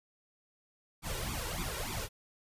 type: noise with flanger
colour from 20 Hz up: pink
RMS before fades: -37 dBFS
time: 1.02-2.09 s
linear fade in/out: 50 ms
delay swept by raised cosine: 0.84 to 2.14 ms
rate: 3.4 Hz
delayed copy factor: +0.85
effects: resampled to 32000 Hz